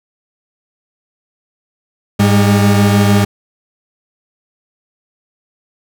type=tone pair together; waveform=40% pulse; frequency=103.83 / 201.1 Hz; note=G#2 / G3; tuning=0 / +44 cents; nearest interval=major seventh; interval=1144 cents; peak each=-10 dBFS; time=2.19-3.25 s; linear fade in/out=10 ms; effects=none